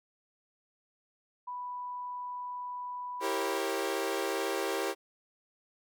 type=tone; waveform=sine; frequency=987.8 Hz; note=B5; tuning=in tune; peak=-36 dBFS; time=1.47-3.59 s; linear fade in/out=10 ms
type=chord; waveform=sawtooth; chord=E diminished seventh; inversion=none; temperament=equal with one note detuned; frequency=329.6 / 392 / 466.2 / 543.3 Hz; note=E4 / G4 / Bb4 / Db5; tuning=0 / 0 / 0 / -35 cents; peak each=-34 / -30 / -33 / -33 dBFS; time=3.2-4.95 s; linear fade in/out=50 ms
effects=none